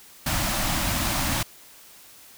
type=band-stop noise; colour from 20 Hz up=pink; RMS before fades=-25 dBFS; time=0.26-1.43 s; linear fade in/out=5 ms; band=340 to 550 Hz; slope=96 dB/octave; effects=white hiss -49 dBFS RMS until 2.37 s